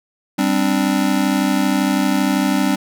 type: chord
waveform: square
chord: G suspended fourth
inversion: none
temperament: just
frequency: 196 / 261.3 / 294 Hz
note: G3 / C4 / D4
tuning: 0 / -2 / +2 cents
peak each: -20 dBFS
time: 0.38-2.76 s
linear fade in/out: 10 ms
effects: none